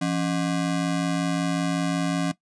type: ring-modulated tone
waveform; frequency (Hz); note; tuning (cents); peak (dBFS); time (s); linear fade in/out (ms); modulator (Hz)
square; 223.9; A3; +30; -20; 0.01-2.32; 10; 52.7
effects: noise-tail reverb RT60 0.1 s tail -17 dB re dry + resampled to 22050 Hz